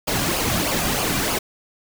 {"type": "noise with flanger", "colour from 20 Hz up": "pink", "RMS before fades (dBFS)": -22, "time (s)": [0.07, 1.39], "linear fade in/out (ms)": 10, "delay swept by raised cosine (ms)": [0.51, 2.31], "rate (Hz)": 3.2, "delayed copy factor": -0.6, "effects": []}